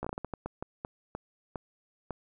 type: slowing click train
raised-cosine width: 1 ms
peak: -21 dBFS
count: 14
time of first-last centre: 0.03-2.107 s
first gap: 15 ms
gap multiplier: 1.35
effects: none